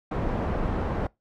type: low-pass noise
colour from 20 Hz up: pink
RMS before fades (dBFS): -27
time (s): 0.11-1.07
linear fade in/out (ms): 5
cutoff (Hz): 980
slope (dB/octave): 12
effects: noise-tail reverb RT60 0.2 s tail -24 dB re dry + MP3 96 kbps